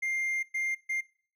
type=tone bursts at uneven times; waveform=triangle; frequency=2107 Hz; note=C7; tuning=12 cents sharp; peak=-27 dBFS; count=3; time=0.02-0.43 / 0.54-0.75 / 0.89-1.01 s; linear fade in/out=10 ms; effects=noise-tail reverb RT60 0.5 s tail -21 dB re dry